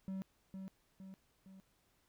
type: tone with echo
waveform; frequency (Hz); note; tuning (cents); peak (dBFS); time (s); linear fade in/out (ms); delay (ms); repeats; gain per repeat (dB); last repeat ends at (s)
triangle; 191.1; G3; -44; -37; 0.08-0.22; 0; 460; 3; -5; 1.6
effects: pink hiss -75 dBFS RMS until 2.08 s